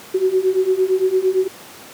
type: beating tone pair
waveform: sine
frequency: 370 / 378.8 Hz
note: F#4 / F#4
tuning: 0 / +41 cents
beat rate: 8.8 Hz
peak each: -18 / -16 dBFS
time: 0.14-1.48 s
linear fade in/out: 10 ms
effects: pink hiss -39 dBFS RMS until 1.93 s + high-pass 200 Hz 12 dB/octave